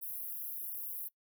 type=high-pass noise; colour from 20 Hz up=pink; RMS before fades=-41 dBFS; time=0.01-1.09 s; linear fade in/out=20 ms; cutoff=11000 Hz; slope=96 dB/octave; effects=noise-tail reverb RT60 0.1 s tail -22 dB re dry